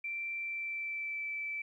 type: tone with pitch glide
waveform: sine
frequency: 2349 to 2319 Hz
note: D7 to D7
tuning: 0 to -22 cents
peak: -35 dBFS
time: 0.04-1.62 s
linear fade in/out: 5 ms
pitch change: -22 cents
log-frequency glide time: 0.35-1.25 s
effects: 12-bit